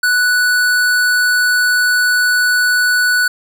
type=tone with hard clipping; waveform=sine; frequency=1481 Hz; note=F#6; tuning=1 cent sharp; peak=-12 dBFS; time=0.03-3.28 s; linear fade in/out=5 ms; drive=18 dB; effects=none